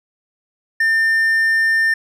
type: tone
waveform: triangle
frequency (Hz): 1800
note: A6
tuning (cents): +39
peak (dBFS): -11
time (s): 0.8-1.94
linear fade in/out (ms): 5
effects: none